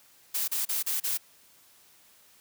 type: noise bursts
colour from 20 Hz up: blue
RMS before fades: -29 dBFS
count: 5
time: 0.34-1.176 s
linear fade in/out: 10 ms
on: 140 ms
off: 34 ms
effects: white hiss -59 dBFS RMS until 2.4 s + high-pass 60 Hz 12 dB/octave